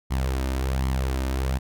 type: tone with flanger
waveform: sawtooth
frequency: 65.6 Hz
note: C2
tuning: 5 cents sharp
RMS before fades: -25 dBFS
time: 0.1-1.59 s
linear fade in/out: 20 ms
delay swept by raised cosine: 0.94 to 3.34 ms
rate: 1.3 Hz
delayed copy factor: +0.55
effects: none